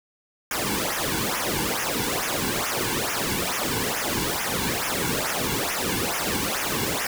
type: noise with flanger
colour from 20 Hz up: pink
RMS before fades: -26 dBFS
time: 0.51-7.07 s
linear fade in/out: 2 ms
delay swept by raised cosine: 0.23 to 1.63 ms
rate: 2.3 Hz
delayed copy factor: -0.9
effects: none